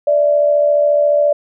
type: tone pair together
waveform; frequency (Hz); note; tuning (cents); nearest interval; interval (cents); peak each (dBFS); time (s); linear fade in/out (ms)
sine; 585 / 659.3; D5 / E5; -7 / 0; major second; 207; -10 / -19; 0.07-1.33; 5
effects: none